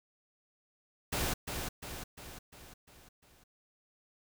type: noise with echo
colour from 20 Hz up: pink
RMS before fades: -33 dBFS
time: 1.12-1.34 s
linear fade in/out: 10 ms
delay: 350 ms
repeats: 6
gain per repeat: -5 dB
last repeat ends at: 3.44 s
effects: none